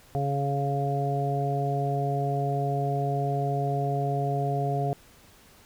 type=harmonic tone; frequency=140 Hz; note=C#3; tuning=18 cents sharp; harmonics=1 / 2 / 3 / 4 / 5; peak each=-27 / -38 / -32 / -38 / -29 dBFS; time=0.15-4.93 s; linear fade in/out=0 ms; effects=pink hiss -55 dBFS RMS until 5.65 s